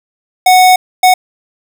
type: tone bursts at uneven times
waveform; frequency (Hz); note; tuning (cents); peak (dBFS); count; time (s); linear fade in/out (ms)
square; 738; F#5; -5; -4; 2; 0.46-0.76 / 1.03-1.14; 5
effects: none